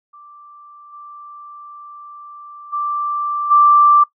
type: tone with level steps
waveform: sine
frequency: 1174.7 Hz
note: D6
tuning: in tune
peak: -39 / -34 / -18 / -7 dBFS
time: 0.13-4.04 s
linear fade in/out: 10 ms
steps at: 0.92 / 2.72 / 3.5 s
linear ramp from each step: 20 ms
effects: noise-tail reverb RT60 0.1 s tail -19 dB re dry